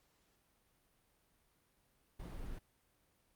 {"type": "noise", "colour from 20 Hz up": "brown", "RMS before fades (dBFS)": -45, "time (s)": [2.19, 2.59], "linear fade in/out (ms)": 10, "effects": ["pink hiss -75 dBFS RMS until 3.35 s", "Opus 48 kbps"]}